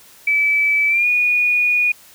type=tone with pitch glide; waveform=sine; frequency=2304 to 2455 Hz; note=D7 to D#7; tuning=-34 to -24 cents; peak=-13 dBFS; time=0.27-1.92 s; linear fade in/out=5 ms; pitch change=+110 cents; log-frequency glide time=0.88-1.07 s; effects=white hiss -46 dBFS RMS until 2.14 s